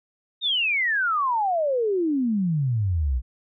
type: exponential sweep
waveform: sine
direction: down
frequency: 3760 to 57.6 Hz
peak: -20 dBFS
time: 0.41-3.22 s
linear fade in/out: 50 ms
effects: none

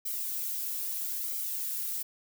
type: noise with flanger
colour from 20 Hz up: violet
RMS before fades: -34 dBFS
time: 0.05-2.03 s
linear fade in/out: 10 ms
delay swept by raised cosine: 1.1 to 2.9 ms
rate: 0.77 Hz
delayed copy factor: -0.6
effects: none

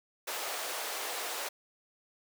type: high-pass noise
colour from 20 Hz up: pink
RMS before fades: -37 dBFS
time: 0.27-1.49 s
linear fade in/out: 10 ms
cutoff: 470 Hz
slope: 24 dB/octave
effects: none

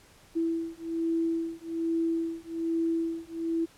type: beating tone pair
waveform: sine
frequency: 329.6 / 330.8 Hz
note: E4 / E4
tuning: 0 / +6 cents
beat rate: 1.2 Hz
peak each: -30 dBFS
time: 0.35-3.66 s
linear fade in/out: 20 ms
effects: pink hiss -57 dBFS RMS until 3.77 s + low-pass 12000 Hz 12 dB/octave

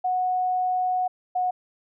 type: tone pair in turn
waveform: sine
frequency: 735 / 730.3 Hz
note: F#5 / F#5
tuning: -12 / -23 cents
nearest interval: unison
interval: 11 cents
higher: first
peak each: -21 dBFS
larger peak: neither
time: 0.04-1.08 / 1.35-1.51 s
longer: first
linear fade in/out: 10 ms
effects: none

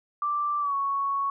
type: tone with pitch glide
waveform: sine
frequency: 1174.7 to 1110.1 Hz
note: D6 to C#6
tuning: 0 to +2 cents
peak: -24 dBFS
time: 0.22-1.3 s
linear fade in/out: 2 ms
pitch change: -98 cents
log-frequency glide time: 0.6-0.74 s
effects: none

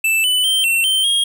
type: tone with pitch steps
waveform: square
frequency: 2646 / 2995 / 3132 / 2708 / 3115 / 3258 Hz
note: E7 / F#7 / G7 / E7 / G7 / G#7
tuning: +6 / +20 / -2 / +46 / -12 / -34 cents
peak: -14 dBFS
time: 0.04-1.24 s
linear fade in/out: 5 ms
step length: 200 ms
effects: none

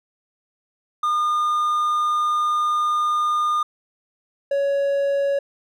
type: tone pair in turn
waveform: triangle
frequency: 1215 / 559 Hz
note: D#6 / C#5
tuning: -42 / +14 cents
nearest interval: octave + minor second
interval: 1344 cents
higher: first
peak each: -16 dBFS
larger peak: neither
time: 1.03-3.63 / 4.51-5.39 s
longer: first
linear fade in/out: 5 ms
effects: none

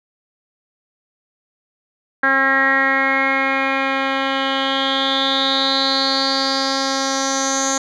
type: tone with low-pass filter sweep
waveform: 10% pulse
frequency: 269.8 Hz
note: C#4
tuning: 47 cents flat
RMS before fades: -18 dBFS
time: 2.23-7.78 s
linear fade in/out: 5 ms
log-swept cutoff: 1700 to 6600 Hz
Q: 8.1
effects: none

